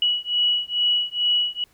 sine beating tone pair, 2929 / 2931.3 Hz, F#7 / F#7, -18 / -17 cents, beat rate 2.3 Hz, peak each -22 dBFS, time 0.02-1.64 s, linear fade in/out 2 ms, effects pink hiss -60 dBFS RMS until 1.73 s

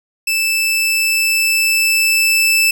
sawtooth tone with level ramp, 2637 Hz, E7, in tune, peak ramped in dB -11 to -7 dBFS, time 0.27-2.71 s, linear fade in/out 5 ms, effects none

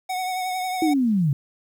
square tone with vibrato, 740 Hz, F#5, in tune, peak -25 dBFS, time 0.09-0.94 s, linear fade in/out 10 ms, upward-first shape triangle, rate 11 Hz, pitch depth 33 cents each way
sine linear sweep, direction down, 329.6 to 130.81 Hz, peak -17 dBFS, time 0.82-1.33 s, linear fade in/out 2 ms
effects 9-bit

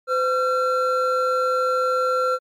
triangle tone pair together, 510.5 / 1363 Hz, C5 / F6, -43 / -43 cents, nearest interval octave + perfect fourth, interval 1700 cents, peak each -19 dBFS, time 0.07-2.39 s, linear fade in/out 50 ms, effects MP3 96 kbps

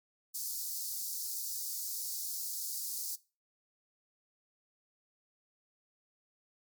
white high-pass noise, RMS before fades -38 dBFS, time 0.34-3.16 s, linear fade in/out 10 ms, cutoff 4500 Hz, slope 48 dB/octave, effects noise-tail reverb RT60 0.3 s tail -19 dB re dry + MP3 96 kbps

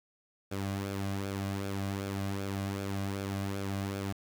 sawtooth tone with flanger, 98.4 Hz, G2, 7 cents sharp, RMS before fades -35 dBFS, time 0.51-4.13 s, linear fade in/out 10 ms, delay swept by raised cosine 1 to 2.3 ms, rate 2.6 Hz, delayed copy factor -0.55, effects 9-bit

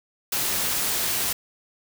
white noise, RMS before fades -25 dBFS, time 0.32-1.33 s, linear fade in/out 5 ms, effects none

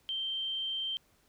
sine tone, 3136 Hz, G7, in tune, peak -32 dBFS, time 0.09-0.97 s, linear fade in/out 0 ms, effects pink hiss -68 dBFS RMS until 1.28 s

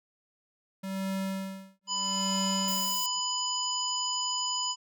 square tone with tremolo, 192.4 Hz, G3, 32 cents flat, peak -30 dBFS, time 0.83-3.2 s, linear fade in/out 10 ms, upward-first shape sine, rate 0.77 Hz, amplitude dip 100%
harmonic tone, 996 Hz, B5, 14 cents sharp, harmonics 1 / 3 / 5 / 7, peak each -34 / -34 / -34 / -34 dBFS, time 1.87-4.76 s, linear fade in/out 50 ms
violet noise, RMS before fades -36 dBFS, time 2.68-3.06 s, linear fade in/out 0 ms
effects none

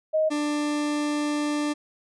sine / 40% pulse tone pair in turn, 626 / 296 Hz, D#5 / D4, +10 / +14 cents, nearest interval octave + minor second, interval 1296 cents, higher first, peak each -19 / -23 dBFS, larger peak first, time 0.13-0.3 / 0.3-1.74 s, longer second, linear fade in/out 20 ms, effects resampled to 22050 Hz

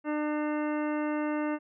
harmonic tone, 300 Hz, D4, 37 cents sharp, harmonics 1 / 2 / 3 / 4 / 5 / 6 / 7 / 9, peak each -29 / -35 / -39 / -41 / -43 / -45 / -46 / -48 dBFS, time 0.04-1.59 s, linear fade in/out 50 ms, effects none

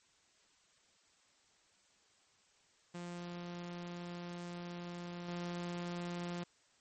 sawtooth tone with level steps, 174.61 Hz, F3, in tune, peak -39 / -35 dBFS, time 2.94-6.44 s, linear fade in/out 10 ms, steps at 5.28 s, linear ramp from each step 5 ms, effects white hiss -70 dBFS RMS until 6.8 s + MP3 32 kbps

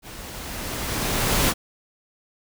pink noise with level ramp, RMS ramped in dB -40 to -18 dBFS, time 0.02-1.54 s, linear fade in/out 50 ms, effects none

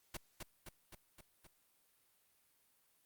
pink noise with echo, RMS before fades -44 dBFS, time 0.14-0.17 s, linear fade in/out 5 ms, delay 260 ms, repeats 5, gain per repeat -3 dB, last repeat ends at 1.47 s, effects white hiss -74 dBFS RMS until 3.05 s + Opus 48 kbps

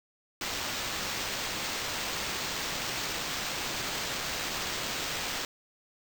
blue noise with sample-and-hold, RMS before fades -34 dBFS, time 0.41-5.45 s, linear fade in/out 2 ms, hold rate 11025 Hz, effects none

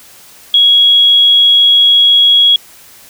sine tone, 3322 Hz, G#7, in tune, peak -4 dBFS, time 0.54-2.56 s, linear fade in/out 2 ms, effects white hiss -39 dBFS RMS until 3.09 s

